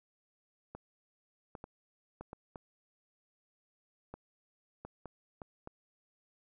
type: clicks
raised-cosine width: 1 ms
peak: -30 dBFS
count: 11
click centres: 0.75 / 1.552 / 1.641 / 2.21 / 2.331 / 2.558 / 4.14 / 4.85 / 5.057 / 5.418 / 5.674 s
effects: none